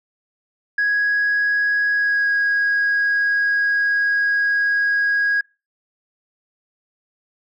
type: tone with pitch glide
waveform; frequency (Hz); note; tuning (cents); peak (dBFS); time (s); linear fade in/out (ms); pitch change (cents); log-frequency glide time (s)
sine; 1661.2 to 1646.9; G#6 to G#6; 0 to -15; -14; 0.78-5.41; 5; -15; 1.93-2.29
effects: noise-tail reverb RT60 0.3 s tail -26 dB re dry + tanh soft clip ceiling -13 dBFS